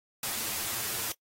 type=noise with comb filter; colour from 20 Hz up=white; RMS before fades=-33 dBFS; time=0.23-1.12 s; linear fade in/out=2 ms; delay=8.8 ms; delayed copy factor=+0.6; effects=noise-tail reverb RT60 0.1 s tail -23 dB re dry + AAC 48 kbps